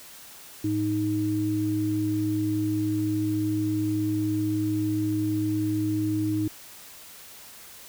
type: tone pair together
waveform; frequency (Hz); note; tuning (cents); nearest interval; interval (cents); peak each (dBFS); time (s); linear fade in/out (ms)
sine; 108.5 / 311.8; A2 / D#4; -24 / +4; octave + tritone; 1828; -29 / -24; 0.64-6.48; 5
effects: white hiss -46 dBFS RMS until 7.88 s